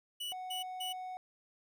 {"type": "tone bursts", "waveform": "45% pulse", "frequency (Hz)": 2949, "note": "F#7", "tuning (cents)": -6, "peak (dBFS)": -37, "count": 3, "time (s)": [0.2, 0.93], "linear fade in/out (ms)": 10, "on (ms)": 130, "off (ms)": 170}
{"type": "tone", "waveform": "triangle", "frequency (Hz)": 740, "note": "F#5", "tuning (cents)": 0, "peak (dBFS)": -38, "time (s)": [0.32, 1.17], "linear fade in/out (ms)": 0}
{"effects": []}